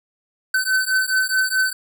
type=beating tone pair; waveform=square; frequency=1522 / 1526.7 Hz; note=F#6 / G6; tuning=+48 / -46 cents; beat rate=4.7 Hz; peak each=-21 dBFS; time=0.54-1.73 s; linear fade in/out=5 ms; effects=none